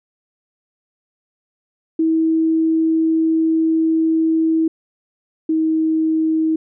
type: tone pair in turn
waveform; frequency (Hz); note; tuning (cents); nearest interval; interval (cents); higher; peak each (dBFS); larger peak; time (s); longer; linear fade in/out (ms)
sine; 322.4 / 318.1; E4 / D#4; -38 / +38; unison; 24; first; -13 / -14; first; 1.99-4.68 / 5.49-6.56; first; 5
effects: none